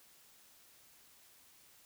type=silence; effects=white hiss -63 dBFS RMS until 1.85 s